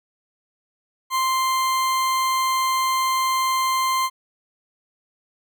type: tone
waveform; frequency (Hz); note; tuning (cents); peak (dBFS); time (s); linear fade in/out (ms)
40% pulse; 1046.5; C6; 0; -18; 1.1-4.1; 50
effects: none